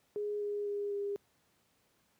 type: tone with pitch steps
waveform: sine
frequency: 415.3 / 411.5 / 407.7 / 403.9 Hz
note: G#4 / G#4 / G#4 / G#4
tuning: 0 / -16 / -32 / -48 cents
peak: -33 dBFS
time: 0.16-1.16 s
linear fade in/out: 0 ms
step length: 250 ms
effects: pink hiss -72 dBFS RMS until 2.19 s + high-pass 100 Hz 12 dB/octave